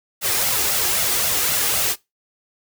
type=noise with flanger; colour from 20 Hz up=white; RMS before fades=-20 dBFS; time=0.21-1.96 s; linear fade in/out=50 ms; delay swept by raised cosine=1.4 to 2.5 ms; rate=3.8 Hz; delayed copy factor=+0.55; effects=noise-tail reverb RT60 0.2 s tail -21 dB re dry + high-pass 60 Hz 12 dB/octave